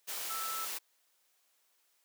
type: tone in noise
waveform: sine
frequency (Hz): 1318.5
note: E6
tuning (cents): 0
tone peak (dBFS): -38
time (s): 0.29-0.66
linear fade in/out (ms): 20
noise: white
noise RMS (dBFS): -39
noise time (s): 0.07-0.79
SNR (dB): -2
effects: white hiss -73 dBFS RMS until 2.04 s + high-pass 400 Hz 12 dB/octave

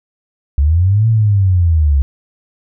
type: linear two-way sweep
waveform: sine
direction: up then down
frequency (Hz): 67 to 114.3 to 67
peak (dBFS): -8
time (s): 0.58-2.02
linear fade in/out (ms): 0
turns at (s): 1.08
effects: none

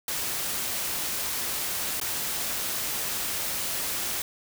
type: noise with dropouts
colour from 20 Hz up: white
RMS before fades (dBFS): -30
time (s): 0.08-4.22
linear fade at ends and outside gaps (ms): 2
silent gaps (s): 2.001-2.013
effects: none

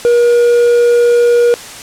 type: tone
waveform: triangle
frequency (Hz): 477.7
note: A#4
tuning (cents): +42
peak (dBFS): -4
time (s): 0.05-1.54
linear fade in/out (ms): 0
effects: white hiss -29 dBFS RMS until 1.82 s + low-pass 9000 Hz 12 dB/octave

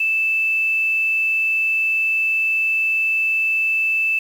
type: tone with quantisation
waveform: sine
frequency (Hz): 2637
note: E7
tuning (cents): 0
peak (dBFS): -16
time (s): 0-4.19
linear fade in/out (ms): 5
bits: 7
effects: none

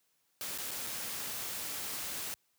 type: noise with dropouts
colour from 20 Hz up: white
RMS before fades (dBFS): -39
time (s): 0.41-2.34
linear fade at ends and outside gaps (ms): 0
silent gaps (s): 0.577-0.585 / 0.709-0.714 / 0.867-0.87
effects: white hiss -75 dBFS RMS until 2.58 s + high-pass 60 Hz 12 dB/octave

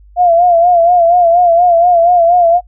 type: tone with vibrato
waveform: sine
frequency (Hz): 693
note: F5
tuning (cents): -14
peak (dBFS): -5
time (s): 0.16-2.61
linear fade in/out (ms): 50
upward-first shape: sine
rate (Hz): 4.2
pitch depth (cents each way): 67
effects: noise-tail reverb RT60 0.1 s tail -25 dB re dry + added 50 Hz sine -38 dBFS peak until 2.67 s

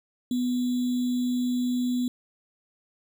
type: tone with sample-and-hold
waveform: sine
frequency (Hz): 247.7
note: B3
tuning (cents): +5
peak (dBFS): -23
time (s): 0.31-2.08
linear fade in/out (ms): 2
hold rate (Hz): 3675
effects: none

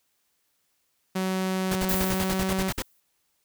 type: tone with pitch glide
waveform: sawtooth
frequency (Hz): 187.8 to 189.65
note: F#3 to F#3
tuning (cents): +26 to +43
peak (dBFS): -21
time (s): 1.15-2.7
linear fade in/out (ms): 10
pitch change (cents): +17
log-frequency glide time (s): 1.84-2.53
type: noise bursts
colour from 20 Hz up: pink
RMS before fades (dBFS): -29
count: 12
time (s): 1.71-2.823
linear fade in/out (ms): 5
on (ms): 46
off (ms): 51
type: noise with exponential decay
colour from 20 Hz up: violet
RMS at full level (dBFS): -27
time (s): 1.89-3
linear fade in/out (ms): 0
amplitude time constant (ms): 240
effects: white hiss -72 dBFS RMS until 3.44 s

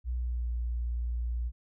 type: tone with pitch glide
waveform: sine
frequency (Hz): 61.1 to 59.26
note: B1 to A#1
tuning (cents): -18 to +29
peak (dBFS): -29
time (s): 0.04-1.52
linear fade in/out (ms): 50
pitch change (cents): -53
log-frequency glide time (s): 0.14-0.49
effects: none

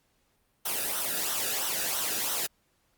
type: noise with flanger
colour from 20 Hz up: white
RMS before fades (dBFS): -30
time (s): 0.65-2.47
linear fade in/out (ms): 10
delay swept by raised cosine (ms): 0.42 to 0.96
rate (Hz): 3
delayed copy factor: -0.65
effects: pink hiss -71 dBFS RMS until 2.97 s + Opus 48 kbps

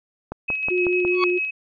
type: click train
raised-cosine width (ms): 1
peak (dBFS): -15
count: 5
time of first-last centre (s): 0.32-1.05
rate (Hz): 5.48
type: tone with tremolo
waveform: sine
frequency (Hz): 2557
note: D#7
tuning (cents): +47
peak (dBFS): -21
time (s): 0.48-1.51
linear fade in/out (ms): 10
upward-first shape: square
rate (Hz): 6.7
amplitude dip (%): 35
type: tone with vibrato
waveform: sine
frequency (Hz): 358.8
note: F4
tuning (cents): +47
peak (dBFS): -19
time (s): 0.7-1.39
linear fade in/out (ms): 20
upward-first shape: sine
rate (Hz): 4.7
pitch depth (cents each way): 15
type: tone with exponential growth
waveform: 40% pulse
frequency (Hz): 1118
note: C#6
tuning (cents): +14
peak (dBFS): -15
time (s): 1.11-1.24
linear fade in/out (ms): 1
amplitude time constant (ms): 27
effects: resampled to 11025 Hz

